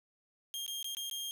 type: tone with dropouts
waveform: sawtooth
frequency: 3218 Hz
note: G7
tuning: 45 cents sharp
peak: -34 dBFS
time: 0.54-1.31 s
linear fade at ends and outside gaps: 0 ms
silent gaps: 0.664-0.679 / 0.828-0.844 / 0.949-0.969 / 1.098-1.112 s
effects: none